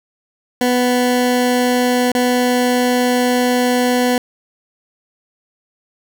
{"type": "tone with dropouts", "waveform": "20% pulse", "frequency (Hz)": 247.8, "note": "B3", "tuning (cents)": 6, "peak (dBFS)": -8, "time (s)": [0.61, 4.18], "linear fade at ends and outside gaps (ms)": 2, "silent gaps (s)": [2.118, 2.15], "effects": []}